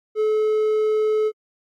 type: tone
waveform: triangle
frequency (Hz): 430.8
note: A4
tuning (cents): -37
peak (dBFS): -15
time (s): 0.15-1.32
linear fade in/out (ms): 50
effects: AAC 64 kbps